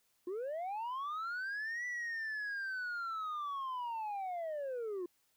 sine linear two-way sweep, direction up then down, 342 to 1975.5 to 342 Hz, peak -34 dBFS, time 0.27-5.06 s, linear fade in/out 5 ms, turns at 1.86 s, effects tanh soft clip ceiling -36 dBFS + white hiss -75 dBFS RMS until 5.36 s

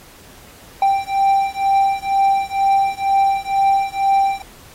triangle beating tone pair, 784 / 786.1 Hz, G5 / G5, 0 / +5 cents, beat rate 2.1 Hz, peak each -15 dBFS, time 0.82-4.42 s, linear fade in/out 2 ms, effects pink hiss -44 dBFS RMS until 4.74 s + AAC 48 kbps

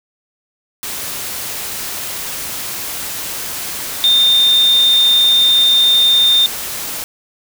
sine tone in noise, 3627 Hz, A#7, 48 cents flat, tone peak -8 dBFS, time 4.04-6.46 s, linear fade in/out 0 ms, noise white, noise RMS -24 dBFS, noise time 0.83-7.04 s, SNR +13 dB, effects none

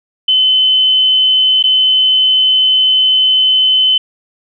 sine tone with dropouts, 3044 Hz, F#7, 48 cents sharp, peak -7 dBFS, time 0.28-3.98 s, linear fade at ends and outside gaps 5 ms, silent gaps 1.627-1.638 s, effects none

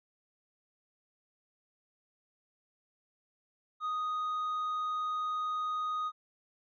sine tone with tanh clipping, 1244.5 Hz, D#6, in tune, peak -32 dBFS, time 3.8-6.12 s, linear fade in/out 50 ms, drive 3 dB, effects none

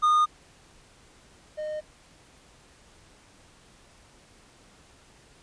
triangle tone pair in turn, 1225 / 612.5 Hz, D#6 / D#5, -27 / -27 cents, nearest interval octave, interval 1200 cents, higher first, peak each -16 / -28 dBFS, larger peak first, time 0.02-0.26 / 1.57-1.81 s, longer neither, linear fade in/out 20 ms, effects pink hiss -56 dBFS RMS until 5.42 s + resampled to 22050 Hz

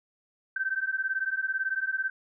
sine beating tone pair, 1541 / 1559 Hz, G6 / G6, -30 / -10 cents, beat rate 18 Hz, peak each -30 dBFS, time 0.56-2.1 s, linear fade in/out 5 ms, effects none

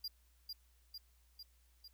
square tone with echo, 4800 Hz, D8, 37 cents sharp, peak -40 dBFS, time 0.04-0.08 s, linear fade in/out 5 ms, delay 450 ms, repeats 4, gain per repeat -3 dB, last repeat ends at 1.88 s, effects added 60 Hz sine -67 dBFS peak until 1.93 s + white hiss -75 dBFS RMS until 1.93 s

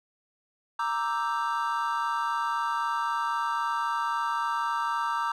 triangle chord, E half-diminished seventh, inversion second, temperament equal, 932.3 / 1174.7 / 1318.5 / 1568 Hz, Bb5 / D6 / E6 / G6, 0 / 0 / 0 / 0 cents, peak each -28 / -29 / -31 / -34 dBFS, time 0.79-5.32 s, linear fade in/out 5 ms, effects none

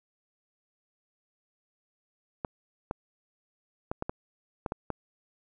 clicks, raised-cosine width 1 ms, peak -17 dBFS, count 8, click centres 2.448 / 2.911 / 3.915 / 4.024 / 4.095 / 4.662 / 4.721 / 4.903 s, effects none

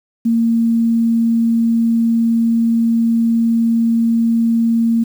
sine tone, 229.8 Hz, A#3, 25 cents flat, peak -11 dBFS, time 0.25-5.04 s, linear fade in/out 10 ms, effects 7-bit

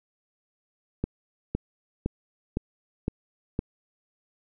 click train, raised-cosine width 3 ms, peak -13 dBFS, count 6, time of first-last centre 1.04-3.591 s, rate 1.96 Hz, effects none

